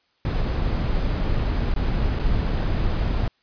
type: noise with dropouts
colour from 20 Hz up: brown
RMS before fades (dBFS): -22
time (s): 0.25-3.28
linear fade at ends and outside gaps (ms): 2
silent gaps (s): 1.74-1.761 / 2.19-2.194
effects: white hiss -66 dBFS RMS until 3.42 s + resampled to 11025 Hz